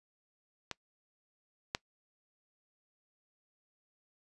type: clicks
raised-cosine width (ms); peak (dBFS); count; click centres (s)
0.2; -19 / -14; 2; 0.713 / 1.749
effects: noise-tail reverb RT60 0.1 s tail -23 dB re dry + resampled to 24000 Hz